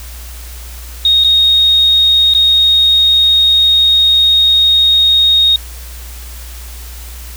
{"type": "tone with dropouts", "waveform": "sine", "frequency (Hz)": 3729, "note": "A#7", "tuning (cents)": 0, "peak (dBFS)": -6, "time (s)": [1.05, 5.56], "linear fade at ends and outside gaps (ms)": 2, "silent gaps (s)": [[1.239, 1.245], [2.338, 2.348]], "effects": ["added 60 Hz sine -27 dBFS peak until 7.36 s", "white hiss -34 dBFS RMS until 7.36 s"]}